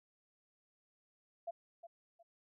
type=tone with echo; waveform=sine; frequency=678 Hz; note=E5; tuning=49 cents sharp; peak=-38 dBFS; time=1.47-1.51 s; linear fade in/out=10 ms; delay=360 ms; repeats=2; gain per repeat=-11 dB; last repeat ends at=2.23 s; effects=none